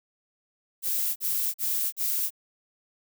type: noise bursts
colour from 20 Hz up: violet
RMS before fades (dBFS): -27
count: 4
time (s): 0.82-2.306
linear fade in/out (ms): 50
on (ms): 340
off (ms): 42
effects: none